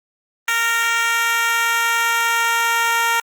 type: tone with high-pass filter sweep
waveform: 10% pulse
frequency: 462.7 Hz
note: A#4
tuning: 13 cents flat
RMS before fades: -18 dBFS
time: 0.48-3.2 s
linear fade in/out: 2 ms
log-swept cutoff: 1500 to 950 Hz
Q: 1.4
effects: Opus 24 kbps